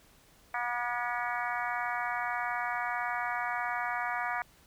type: harmonic tone with a mistuned harmonic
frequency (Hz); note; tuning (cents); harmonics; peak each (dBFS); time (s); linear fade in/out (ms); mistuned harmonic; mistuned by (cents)
241.6; B3; -38; 3 / 4 / 5 / 6 / 7 / 8 / 9; -36 / -37 / -38 / -39 / -39 / -40 / -41; 0.54-4.42; 2; 9; +52
effects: pink hiss -61 dBFS RMS until 4.66 s